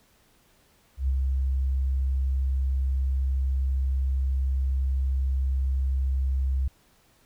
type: tone with ADSR envelope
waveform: sine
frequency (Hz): 66.3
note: C2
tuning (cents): +23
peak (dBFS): -20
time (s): 0.97-6.68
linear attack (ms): 110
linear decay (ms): 42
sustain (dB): -2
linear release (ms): 5
effects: pink hiss -62 dBFS RMS until 7.25 s